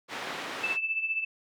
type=band-pass noise; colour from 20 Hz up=white; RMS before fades=-37 dBFS; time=0.08-0.78 s; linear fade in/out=50 ms; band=220 to 2300 Hz; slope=12 dB/octave
type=tone with tremolo; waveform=sine; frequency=2637 Hz; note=E7; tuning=in tune; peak=-24 dBFS; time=0.63-1.25 s; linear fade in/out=10 ms; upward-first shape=triangle; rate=15 Hz; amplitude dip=75%
effects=none